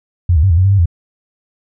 sine tone with pitch steps, 87.8 / 74.7 / 96.6 / 82.1 / 92.6 / 98.1 / 99.5 / 85 Hz, F2 / D2 / G2 / E2 / F#2 / G2 / G2 / F2, +10 / +30 / -25 / -6 / +2 / +2 / +26 / -46 cents, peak -7 dBFS, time 0.29-0.858 s, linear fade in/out 5 ms, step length 71 ms, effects none

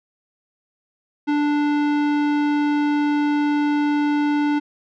sine tone with tanh clipping, 293.7 Hz, D4, in tune, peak -19 dBFS, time 1.27-4.6 s, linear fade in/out 20 ms, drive 18 dB, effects none

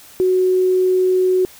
sine tone, 370 Hz, F#4, in tune, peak -12 dBFS, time 0.2-1.45 s, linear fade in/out 0 ms, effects white hiss -43 dBFS RMS until 1.59 s

